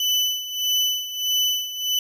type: tone with tremolo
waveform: 35% pulse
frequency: 2994 Hz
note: F#7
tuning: 20 cents sharp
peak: -16 dBFS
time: 0-1.99 s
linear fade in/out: 2 ms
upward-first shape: sine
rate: 1.6 Hz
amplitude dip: 75%
effects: none